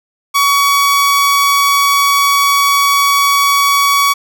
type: tone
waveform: sawtooth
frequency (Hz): 1128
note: C#6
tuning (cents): +30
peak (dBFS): -5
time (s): 0.34-4.14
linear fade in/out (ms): 20
effects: none